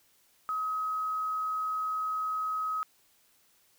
sine tone with quantisation, 1270 Hz, D#6, 35 cents sharp, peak -29 dBFS, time 0.49-2.83 s, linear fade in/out 0 ms, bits 9, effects white hiss -66 dBFS RMS until 3.78 s

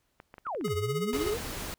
clicks, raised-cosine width 0.5 ms, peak -31 dBFS, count 7, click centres 0.201 / 0.341 / 0.382 / 0.468 / 0.549 / 0.611 / 0.681 s
sine exponential two-way sweep, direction down then up, 1536 to 85 to 501 Hz, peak -31 dBFS, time 0.45-1.38 s, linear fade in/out 20 ms, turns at 0.75 s
square tone with tremolo, 420 Hz, G#4, 19 cents sharp, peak -28 dBFS, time 0.64-1.34 s, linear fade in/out 10 ms, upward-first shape sine, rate 16 Hz, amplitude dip 70%
pink noise, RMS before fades -37 dBFS, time 1.13-1.74 s, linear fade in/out 0 ms
effects pink hiss -74 dBFS RMS until 1.78 s

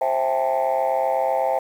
sine chord, A minor seventh, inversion first, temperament just, 528 / 660 / 792 / 880 Hz, C5 / E5 / G5 / A5, +16 / +2 / +18 / 0 cents, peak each -22 / -22 / -22 / -25 dBFS, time 0.01-1.59 s, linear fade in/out 5 ms, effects tanh soft clip ceiling -13 dBFS + 8-bit

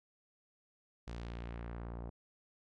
sawtooth tone with low-pass filter sweep, 58.27 Hz, A#1, in tune, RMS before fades -44 dBFS, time 1.07-2.1 s, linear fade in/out 10 ms, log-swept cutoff 6000 to 800 Hz, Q 1.1, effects none

